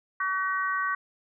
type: harmonic tone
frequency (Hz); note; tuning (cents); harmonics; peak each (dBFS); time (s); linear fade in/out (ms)
378.9; F#4; +41; 3 / 4 / 5; -28 / -30 / -32; 0.2-0.95; 5
effects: none